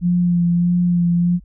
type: tone with vibrato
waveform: sine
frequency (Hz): 174.61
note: F3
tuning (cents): 0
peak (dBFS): -13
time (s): 0.01-1.4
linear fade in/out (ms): 50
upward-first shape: sine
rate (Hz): 1.6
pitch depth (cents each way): 22
effects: added 50 Hz sine -41 dBFS peak until 1.44 s

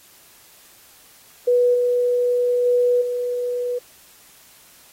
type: tone with level steps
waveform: sine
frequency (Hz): 490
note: B4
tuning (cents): -14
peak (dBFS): -13 / -16 / -14 / -21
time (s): 1.47-3.79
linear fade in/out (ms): 10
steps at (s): 1.74 / 2.65 / 3.01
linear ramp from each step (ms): 10
effects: white hiss -50 dBFS RMS until 4.92 s + AAC 48 kbps

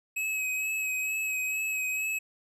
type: tone with vibrato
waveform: square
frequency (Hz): 2555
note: D#7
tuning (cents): +45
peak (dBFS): -29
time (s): 0.16-2.19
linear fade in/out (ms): 10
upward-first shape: sine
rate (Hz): 2.2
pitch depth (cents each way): 24
effects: resampled to 32000 Hz

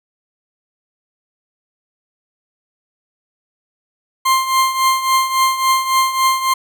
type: tone with tremolo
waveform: 40% pulse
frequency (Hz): 1053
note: C6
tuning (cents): +11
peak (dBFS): -9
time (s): 4.25-6.54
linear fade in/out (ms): 10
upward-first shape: triangle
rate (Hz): 3.6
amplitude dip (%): 75
effects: none

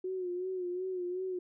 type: tone with vibrato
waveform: sine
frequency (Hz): 364.9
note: F#4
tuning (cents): -24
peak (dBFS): -33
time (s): 0.04-1.39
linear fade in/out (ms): 5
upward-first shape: sine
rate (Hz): 2.7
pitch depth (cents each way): 55
effects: none

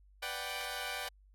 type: chord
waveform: 10% pulse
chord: G major seventh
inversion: first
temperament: equal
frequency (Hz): 493.9 / 587.3 / 740 / 784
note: B4 / D5 / F#5 / G5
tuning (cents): 0 / 0 / 0 / 0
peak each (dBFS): -37 / -35 / -35 / -33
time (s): 0.22-1.09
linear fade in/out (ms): 10
effects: added 49 Hz sine -59 dBFS peak until 1.34 s + AAC 64 kbps

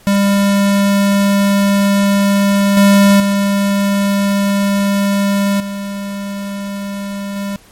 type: tone with level steps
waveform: square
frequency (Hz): 199.6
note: G3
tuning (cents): +32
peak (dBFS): -10 / -6 / -12 / -21 / -19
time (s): 0.07-7.56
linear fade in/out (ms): 0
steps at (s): 2.77 / 3.2 / 5.6 / 7.36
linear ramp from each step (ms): 2
effects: pink hiss -45 dBFS RMS until 7.71 s + MP3 64 kbps

